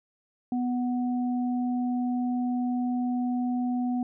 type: tone pair together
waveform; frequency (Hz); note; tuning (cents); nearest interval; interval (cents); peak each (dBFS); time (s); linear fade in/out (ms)
sine; 247.2 / 740; B3 / F#5; +2 / 0; octave + perfect fifth; 1898; -25 / -36; 0.52-4.03; 2
effects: none